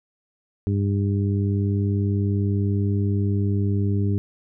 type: harmonic tone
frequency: 100.1 Hz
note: G2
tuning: 37 cents sharp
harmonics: 1 / 2 / 3 / 4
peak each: -20 / -26 / -30 / -32 dBFS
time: 0.67-4.18 s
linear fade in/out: 0 ms
effects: none